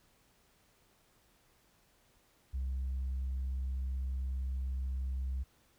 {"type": "tone", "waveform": "sine", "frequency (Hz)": 65.41, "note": "C2", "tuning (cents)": 0, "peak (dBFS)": -31, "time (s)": [2.53, 5.44], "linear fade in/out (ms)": 20, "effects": ["tanh soft clip ceiling -31 dBFS", "pink hiss -69 dBFS RMS until 5.78 s"]}